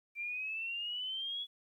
sine exponential sweep, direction up, 2349 to 3402 Hz, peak -36 dBFS, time 0.15-1.47 s, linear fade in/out 50 ms, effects 12-bit

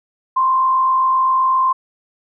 sine tone with frequency modulation, 1046.5 Hz, C6, in tune, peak -12 dBFS, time 0.36-1.73 s, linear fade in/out 10 ms, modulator 47.7 Hz, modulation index 0.41, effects none

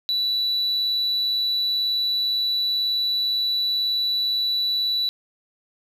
sine tone with amplitude modulation, 3951 Hz, B7, in tune, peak -17 dBFS, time 0.09-5.09 s, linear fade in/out 0 ms, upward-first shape sine, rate 139 Hz, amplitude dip 25%, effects tanh soft clip ceiling -18 dBFS + 9-bit

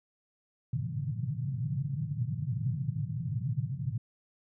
white band-pass noise, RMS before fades -33 dBFS, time 0.73-3.98 s, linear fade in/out 5 ms, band 110 to 150 Hz, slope 48 dB/octave, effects none

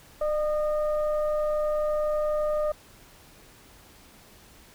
sine tone with frequency modulation, 604 Hz, D5, 48 cents sharp, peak -23 dBFS, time 0.21-2.72 s, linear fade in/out 5 ms, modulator 620 Hz, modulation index 0.52, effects pink hiss -53 dBFS RMS until 4.74 s

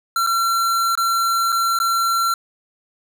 square tone with dropouts, 1360 Hz, F6, 46 cents flat, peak -17 dBFS, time 0.16-2.34 s, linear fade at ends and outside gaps 2 ms, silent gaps 0.265-0.271 / 0.953-0.975 / 1.521-1.525 / 1.789-1.8 s, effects none

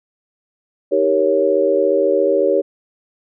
sine chord, Eb dominant seventh, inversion none, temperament equal with one note detuned, 314.6 / 392 / 466.2 / 554.4 Hz, Eb4 / G4 / Bb4 / Db5, +19 / 0 / 0 / 0 cents, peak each -22 / -17 / -19 / -16 dBFS, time 0.91-2.62 s, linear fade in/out 20 ms, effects none

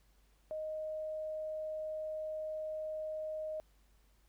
sine tone, 622.3 Hz, D#5, in tune, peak -37 dBFS, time 0.51-3.6 s, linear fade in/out 0 ms, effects added 50 Hz sine -66 dBFS peak until 4.28 s + pink hiss -73 dBFS RMS until 4.28 s

